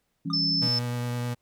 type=chord; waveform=sine; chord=C# diminished; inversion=first; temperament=just; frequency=166.31 / 199.57 / 277.2 Hz; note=E3 / G3 / C#4; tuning=+16 / +31 / 0 cents; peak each=-30 / -36 / -32 dBFS; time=0.25-0.68 s; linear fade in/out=10 ms
type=tone with exponential decay; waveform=triangle; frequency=1217 Hz; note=D#6; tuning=39 cents flat; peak=-30 dBFS; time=0.3-0.41 s; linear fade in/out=2 ms; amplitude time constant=23 ms
type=tone; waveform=sine; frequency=5274 Hz; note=E8; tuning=in tune; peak=-23 dBFS; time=0.33-0.79 s; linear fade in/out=5 ms
type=tone with vibrato; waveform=35% pulse; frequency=121.4 Hz; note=B2; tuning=29 cents flat; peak=-26 dBFS; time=0.61-1.35 s; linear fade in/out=20 ms; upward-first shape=sine; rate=9.6 Hz; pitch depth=10 cents each way
effects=pink hiss -75 dBFS RMS until 1.41 s